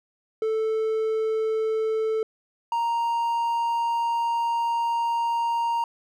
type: tone pair in turn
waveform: triangle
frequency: 440 / 932.3 Hz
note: A4 / A#5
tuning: 0 / 0 cents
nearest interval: octave + minor second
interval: 1300 cents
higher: second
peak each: -20 dBFS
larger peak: neither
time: 0.42-2.23 / 2.72-5.84 s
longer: second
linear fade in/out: 2 ms
effects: none